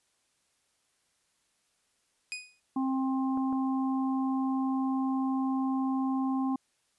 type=tone with exponential decay; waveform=sawtooth; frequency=2486 Hz; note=D#7; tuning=2 cents flat; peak=-28 dBFS; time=2.32-2.6 s; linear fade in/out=0 ms; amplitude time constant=59 ms
type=harmonic tone; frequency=264.6 Hz; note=C4; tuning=20 cents sharp; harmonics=1 / 3 / 4; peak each=-27 / -37 / -39 dBFS; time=2.76-6.56 s; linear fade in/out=5 ms
type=clicks; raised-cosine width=1 ms; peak=-30 dBFS; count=2; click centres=3.374 / 3.527 s
effects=white hiss -73 dBFS RMS until 6.98 s + resampled to 24000 Hz